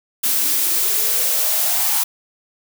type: noise with high-pass filter sweep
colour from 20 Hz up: blue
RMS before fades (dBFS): -18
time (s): 0.23-2.04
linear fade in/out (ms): 10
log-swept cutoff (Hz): 230 to 910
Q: 5.4
effects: none